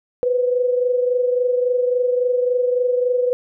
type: tone pair together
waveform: sine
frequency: 493.9 / 517.5 Hz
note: B4 / C5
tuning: 0 / -19 cents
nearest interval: minor second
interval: 81 cents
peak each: -16 / -24 dBFS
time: 0.23-3.33 s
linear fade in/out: 0 ms
effects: none